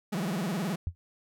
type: tone with vibrato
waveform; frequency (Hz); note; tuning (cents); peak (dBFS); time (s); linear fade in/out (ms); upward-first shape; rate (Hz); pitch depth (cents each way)
40% pulse; 185; F#3; 0; -28; 0.12-0.76; 10; sine; 19; 260
type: tone with exponential decay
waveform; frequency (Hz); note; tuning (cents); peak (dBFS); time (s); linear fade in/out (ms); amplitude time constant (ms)
sine; 86.2; F2; -22; -23; 0.87-0.95; 0; 16
effects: none